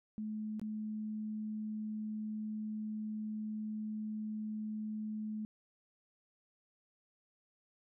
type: tone with dropouts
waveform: sine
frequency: 214.8 Hz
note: A3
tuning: 41 cents flat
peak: -37 dBFS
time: 0.18-5.45 s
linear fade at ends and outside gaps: 0 ms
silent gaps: 0.596-0.615 s
effects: none